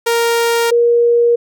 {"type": "tone pair in turn", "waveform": ["sawtooth", "sine"], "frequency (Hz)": [466.2, 473.3], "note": ["A#4", "A#4"], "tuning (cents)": [0, 26], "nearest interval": "unison", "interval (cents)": 26, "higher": "second", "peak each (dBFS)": -8, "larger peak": "neither", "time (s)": [[0.06, 0.71], [0.71, 1.36]], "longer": "neither", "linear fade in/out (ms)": 10, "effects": []}